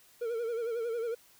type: tone with vibrato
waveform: triangle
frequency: 463.7 Hz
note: A#4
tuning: 9 cents flat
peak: -29 dBFS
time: 0.21-1.15 s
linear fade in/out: 10 ms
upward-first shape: sine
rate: 11 Hz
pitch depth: 72 cents each way
effects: white hiss -61 dBFS RMS until 1.39 s